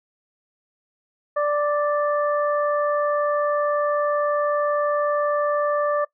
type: harmonic tone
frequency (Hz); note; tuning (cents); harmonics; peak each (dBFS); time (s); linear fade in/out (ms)
587.3; D5; 0; 1 / 2 / 3; -20 / -24 / -33; 1.36-6.05; 10
effects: noise-tail reverb RT60 0.1 s tail -21 dB re dry